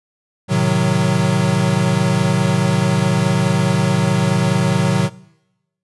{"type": "chord", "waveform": "square", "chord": "A diminished seventh", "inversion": "none", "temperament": "equal", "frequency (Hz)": [110, 130.81, 155.56, 185], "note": ["A2", "C3", "Eb3", "Gb3"], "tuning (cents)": [0, 0, 0, 0], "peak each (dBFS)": [-22, -20, -20, -18], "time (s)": [0.48, 5.1], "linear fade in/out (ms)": 50, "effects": ["noise-tail reverb RT60 0.9 s tail -21 dB re dry", "resampled to 24000 Hz"]}